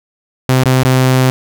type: tone with dropouts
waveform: sawtooth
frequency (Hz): 129.4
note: C3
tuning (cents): -19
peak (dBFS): -4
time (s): 0.49-1.3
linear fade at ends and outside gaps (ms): 0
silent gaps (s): 0.636-0.657 / 0.833-0.85
effects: none